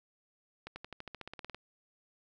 accelerating click train, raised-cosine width 0.3 ms, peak -27 dBFS, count 14, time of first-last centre 0.67-1.546 s, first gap 90 ms, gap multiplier 0.95, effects none

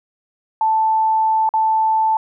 sine tone with dropouts, 880 Hz, A5, in tune, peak -13 dBFS, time 0.61-2.17 s, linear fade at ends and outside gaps 2 ms, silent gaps 1.491-1.538 s, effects none

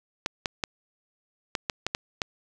clicks, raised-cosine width 0.2 ms, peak -9 dBFS, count 8, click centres 0.261 / 0.458 / 0.638 / 1.552 / 1.698 / 1.866 / 1.949 / 2.218 s, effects none

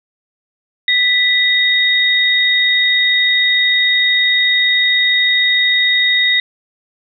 sine tone pair together, 1975.5 / 3729 Hz, B6 / A#7, 0 / 0 cents, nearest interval major seventh, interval 1100 cents, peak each -13 dBFS, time 0.88-6.4 s, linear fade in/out 2 ms, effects none

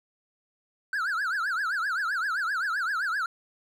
triangle tone with vibrato, 1484 Hz, F#6, 5 cents sharp, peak -24 dBFS, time 0.93-3.26 s, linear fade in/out 2 ms, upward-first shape triangle, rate 7.7 Hz, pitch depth 270 cents each way, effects none

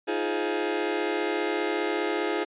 sawtooth chord, F minor seventh, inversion third, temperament just, 314.3 / 349.2 / 419.1 / 523.8 Hz, Eb4 / F4 / Ab4 / C5, +18 / 0 / +16 / +2 cents, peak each -28 / -26 / -25 / -31 dBFS, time 0.07-2.45 s, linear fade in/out 20 ms, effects resampled to 8000 Hz

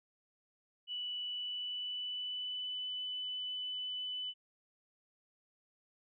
sine tone with pitch glide, 2960 to 2998 Hz, F#7 to F#7, 0 to +22 cents, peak -37 dBFS, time 0.87-4.34 s, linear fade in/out 50 ms, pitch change +22 cents, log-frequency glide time 1.22-2.81 s, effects none

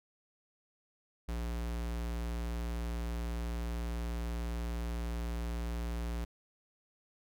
square tone, 58.27 Hz, A#1, in tune, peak -35 dBFS, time 1.28-6.25 s, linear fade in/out 10 ms, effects none

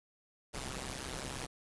pink noise with amplitude modulation, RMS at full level -37 dBFS, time 0.53-1.47 s, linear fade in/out 20 ms, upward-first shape sine, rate 131 Hz, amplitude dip 100%, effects resampled to 24000 Hz

